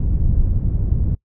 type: low-pass noise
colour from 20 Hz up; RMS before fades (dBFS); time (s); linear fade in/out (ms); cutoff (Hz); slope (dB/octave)
pink; -17; 0-1.15; 5; 110; 12
effects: noise-tail reverb RT60 0.1 s tail -21 dB re dry